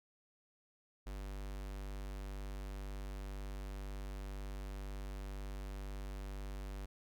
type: tone with notch filter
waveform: square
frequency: 49 Hz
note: G1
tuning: in tune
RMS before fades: -44 dBFS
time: 1.06-6.86 s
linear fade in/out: 10 ms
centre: 110 Hz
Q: 1.4
effects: none